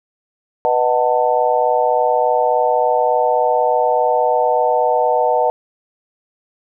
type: chord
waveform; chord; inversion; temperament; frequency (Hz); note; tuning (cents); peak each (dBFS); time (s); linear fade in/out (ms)
sine; B dominant seventh; none; just; 493.9 / 617.4 / 740.8 / 889; B4 / D#5 / F#5 / A5; 0 / -14 / +2 / +18; -18; 0.65-5.5; 0
effects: none